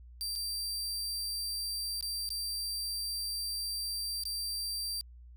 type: tone with dropouts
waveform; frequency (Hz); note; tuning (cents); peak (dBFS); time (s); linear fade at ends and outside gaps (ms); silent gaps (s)
sawtooth; 4699; D8; 0; -31; 0.21-5.01; 0; 0.354-0.359 / 2.009-2.026 / 2.29-2.304 / 4.236-4.254
effects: added 60 Hz sine -49 dBFS peak until 5.36 s